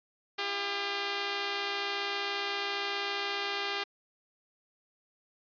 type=tone pair together; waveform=5% pulse; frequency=340.3 / 401.4 Hz; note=F4 / G4; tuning=-45 / +41 cents; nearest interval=minor third; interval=286 cents; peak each=-30 / -20 dBFS; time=0.38-3.84 s; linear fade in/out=10 ms; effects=resampled to 11025 Hz